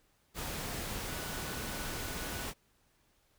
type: tone in noise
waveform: sine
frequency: 1480 Hz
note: F#6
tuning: in tune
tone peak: -49 dBFS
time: 1.06-2.48 s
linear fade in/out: 50 ms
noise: pink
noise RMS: -39 dBFS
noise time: 0.34-2.54 s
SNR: -13 dB
effects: pink hiss -71 dBFS RMS until 3.38 s